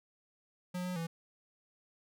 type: tone with pitch steps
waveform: square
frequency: 180 / 181.4 / 166 Hz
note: F#3 / F#3 / E3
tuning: -47 / -34 / +12 cents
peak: -36 dBFS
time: 0.74-1.07 s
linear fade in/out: 10 ms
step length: 110 ms
effects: none